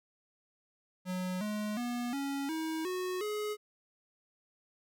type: tone with pitch steps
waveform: square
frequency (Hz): 183.4 / 210.7 / 242 / 278 / 319.3 / 366.8 / 421.3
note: F#3 / G#3 / B3 / C#4 / D#4 / F#4 / G#4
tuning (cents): -15 / +25 / -35 / +5 / +45 / -15 / +25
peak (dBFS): -34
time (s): 1.05-3.57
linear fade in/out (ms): 50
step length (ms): 360
effects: none